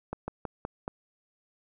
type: slowing click train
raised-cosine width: 1 ms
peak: -19 dBFS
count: 5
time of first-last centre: 0.13-0.879 s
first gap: 150 ms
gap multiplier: 1.15
effects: none